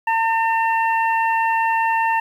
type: harmonic tone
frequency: 905 Hz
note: A5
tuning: 48 cents sharp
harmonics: 1 / 2 / 3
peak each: -17 / -23 / -27 dBFS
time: 0.07-2.2 s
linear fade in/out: 5 ms
effects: 8-bit